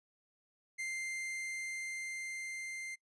45% pulse tone with level ramp, 2093 Hz, C7, in tune, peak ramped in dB -37 to -41 dBFS, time 0.78-2.96 s, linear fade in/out 20 ms, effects noise-tail reverb RT60 0.1 s tail -23 dB re dry + resampled to 24000 Hz

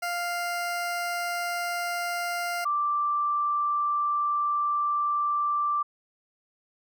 20% pulse / sine tone pair in turn, 698.5 / 1174.7 Hz, F5 / D6, 0 / 0 cents, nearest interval major sixth, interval 900 cents, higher second, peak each -23 dBFS, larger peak neither, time 0.02-2.65 / 2.65-5.83 s, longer second, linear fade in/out 10 ms, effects none

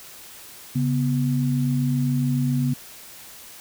sine tone pair together, 138.59 / 246 Hz, C#3 / B3, 0 / -7 cents, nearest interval minor seventh, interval 993 cents, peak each -21 / -23 dBFS, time 0.75-2.74 s, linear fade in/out 10 ms, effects white hiss -43 dBFS RMS until 3.6 s

